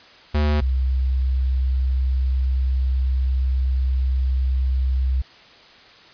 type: tone pair in turn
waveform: square / sine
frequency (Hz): 74.6 / 64.88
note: D2 / C2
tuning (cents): +28 / -14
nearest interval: major second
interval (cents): 242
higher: first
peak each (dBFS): -17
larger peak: neither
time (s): 0.34-0.61 / 0.61-5.22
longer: second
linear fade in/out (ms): 10
effects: white hiss -47 dBFS RMS until 6.13 s + resampled to 11025 Hz